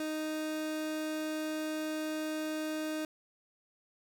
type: tone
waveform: 30% pulse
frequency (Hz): 310.4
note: D#4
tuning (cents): -4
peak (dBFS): -31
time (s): 0-3.05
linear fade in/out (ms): 2
effects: 12-bit